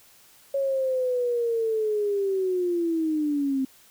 sine linear sweep, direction down, 554.4 to 261.6 Hz, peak -22 dBFS, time 0.54-3.65 s, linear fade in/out 5 ms, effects white hiss -55 dBFS RMS until 3.9 s

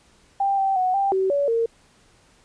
sine tone with pitch steps, 790 / 777 / 739 / 789 / 381 / 568 / 459.3 Hz, G5 / G5 / F#5 / G5 / G4 / C#5 / A#4, +13 / -16 / -2 / +11 / -49 / +42 / -26 cents, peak -18 dBFS, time 0.4-1.66 s, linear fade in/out 5 ms, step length 180 ms, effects pink hiss -57 dBFS RMS until 2.44 s + resampled to 22050 Hz

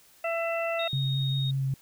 harmonic tone, 668 Hz, E5, 23 cents sharp, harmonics 1 / 2 / 3 / 4, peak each -28 / -36 / -38 / -34 dBFS, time 0.24-0.88 s, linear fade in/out 5 ms
sine tone, 3729 Hz, A#7, in tune, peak -32 dBFS, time 0.79-1.51 s, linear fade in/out 5 ms
sine tone with vibrato, 134.9 Hz, C#3, 47 cents flat, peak -25 dBFS, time 0.93-1.74 s, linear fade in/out 2 ms, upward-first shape triangle, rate 5.1 Hz, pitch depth 12 cents each way
effects white hiss -58 dBFS RMS until 1.81 s

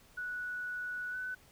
sine tone with pitch glide, 1474 to 1501.5 Hz, F#6 to F#6, -7 to +25 cents, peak -36 dBFS, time 0.17-1.35 s, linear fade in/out 10 ms, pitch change +32 cents, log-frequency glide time 1.11-1.16 s, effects pink hiss -62 dBFS RMS until 1.51 s

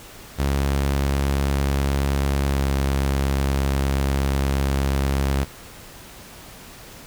sawtooth tone with pitch glide, 69.3 to 68.42 Hz, C#2 to C#2, 0 to -22 cents, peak -15 dBFS, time 0.38-5.45 s, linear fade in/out 20 ms, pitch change -22 cents, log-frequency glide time 2.5-2.62 s, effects pink hiss -42 dBFS RMS until 7.06 s

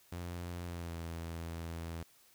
sawtooth tone with pitch glide, 87.31 to 83.27 Hz, F2 to E2, 0 to +18 cents, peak -36 dBFS, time 0.12-2.03 s, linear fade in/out 5 ms, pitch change -82 cents, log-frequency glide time 0.65-0.98 s, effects white hiss -65 dBFS RMS until 2.34 s

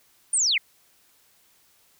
sine linear sweep, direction down, 9397 to 1911 Hz, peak -19 dBFS, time 0.33-0.58 s, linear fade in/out 5 ms, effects white hiss -61 dBFS RMS until 1.99 s

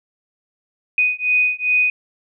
sine beating tone pair, 2489 / 2491.5 Hz, D#7 / D#7, 0 / +2 cents, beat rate 2.5 Hz, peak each -18 dBFS, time 0.98-1.9 s, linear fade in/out 2 ms, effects none

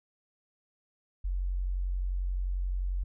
sine tone, 45.69 Hz, F#1, 21 cents flat, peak -28 dBFS, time 1.24-3.04 s, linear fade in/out 10 ms, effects none

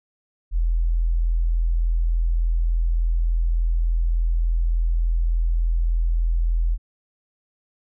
sine tone, 41.72 Hz, E1, 22 cents sharp, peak -17 dBFS, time 0.51-6.78 s, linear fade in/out 50 ms, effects none

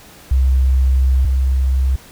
sine tone pair in turn, 65.4 / 65.82 Hz, C2 / C2, 0 / +11 cents, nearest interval unison, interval 11 cents, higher second, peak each -10 / -12 dBFS, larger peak first, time 0.31-1.25 / 1.25-1.96 s, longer first, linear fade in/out 5 ms, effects pink hiss -42 dBFS RMS until 2.11 s

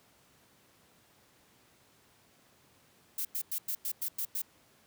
violet noise bursts, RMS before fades -34 dBFS, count 8, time 3.18-4.419 s, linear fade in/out 5 ms, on 70 ms, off 97 ms, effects pink hiss -64 dBFS RMS until 4.86 s + high-pass 100 Hz 12 dB/octave

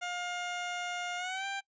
15% pulse tone with pitch glide, 710 to 787.8 Hz, F5 to G5, +28 to +8 cents, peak -28 dBFS, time 0.01-1.61 s, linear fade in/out 20 ms, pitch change +180 cents, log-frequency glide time 1.17-1.46 s, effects noise-tail reverb RT60 0.1 s tail -22 dB re dry + resampled to 16000 Hz

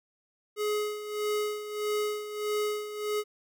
square tone with tremolo, 420.6 Hz, G#4, 22 cents sharp, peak -27 dBFS, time 0.56-3.24 s, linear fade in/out 50 ms, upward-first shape sine, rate 1.6 Hz, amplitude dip 70%, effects none

